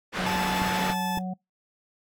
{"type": "low-pass noise", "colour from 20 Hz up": "white", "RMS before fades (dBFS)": -30, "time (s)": [0.12, 0.95], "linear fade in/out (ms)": 50, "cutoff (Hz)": 2100, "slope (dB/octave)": 12}
{"type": "harmonic tone", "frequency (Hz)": 185, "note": "F#3", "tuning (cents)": 0, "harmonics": [1, 3, 4], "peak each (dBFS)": [-29, -43, -37], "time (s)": [0.18, 1.34], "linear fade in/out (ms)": 10}
{"type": "tone", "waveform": "40% pulse", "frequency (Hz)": 870, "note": "A5", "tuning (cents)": -20, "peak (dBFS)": -27, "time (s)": [0.26, 1.19], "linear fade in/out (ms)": 5}
{"type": "clicks", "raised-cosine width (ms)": 3, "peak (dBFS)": -21, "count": 3, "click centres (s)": [0.619, 0.901, 1.174]}
{"effects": ["noise-tail reverb RT60 0.2 s tail -26 dB re dry", "AAC 64 kbps"]}